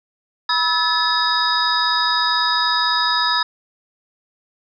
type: tone cluster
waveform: sine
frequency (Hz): 974 / 1297 / 1726 / 3776 / 4971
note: B5 / E6 / A6 / A#7 / D#8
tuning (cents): -24 / -28 / -34 / +22 / -2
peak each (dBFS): -22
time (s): 0.49-3.43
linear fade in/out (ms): 5
effects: none